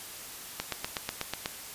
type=click train; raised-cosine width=0.2 ms; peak=-13 dBFS; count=8; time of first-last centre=0.6-1.459 s; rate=8.15 Hz; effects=white hiss -43 dBFS RMS until 1.74 s + resampled to 32000 Hz